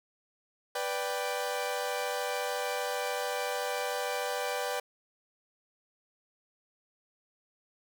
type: chord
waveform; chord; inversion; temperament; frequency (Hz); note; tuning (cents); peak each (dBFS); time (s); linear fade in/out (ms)
sawtooth; G major; first; equal; 493.9 / 587.3 / 784; B4 / D5 / G5; 0 / 0 / 0; -31 / -32 / -32; 0.75-4.8; 5
effects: none